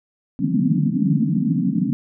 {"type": "band-pass noise", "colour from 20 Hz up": "white", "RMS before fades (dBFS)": -19, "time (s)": [0.39, 1.93], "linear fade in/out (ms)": 0, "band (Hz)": [140, 280], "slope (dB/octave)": 96, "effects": []}